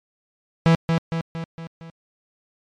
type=tone with echo; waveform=45% pulse; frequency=164.81 Hz; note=E3; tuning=in tune; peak=-12 dBFS; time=0.66-0.75 s; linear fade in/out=0 ms; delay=230 ms; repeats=5; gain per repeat=-5 dB; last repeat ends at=1.9 s; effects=low-pass 4000 Hz 12 dB/octave + MP3 96 kbps